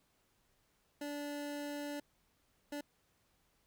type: tone bursts at uneven times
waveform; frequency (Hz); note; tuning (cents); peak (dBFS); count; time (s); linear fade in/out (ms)
25% pulse; 290.3; D4; -20; -36; 2; 1.01-2 / 2.72-2.81; 5
effects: pink hiss -75 dBFS RMS until 3.66 s